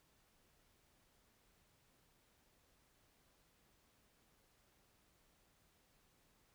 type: silence
effects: pink hiss -74 dBFS RMS until 6.54 s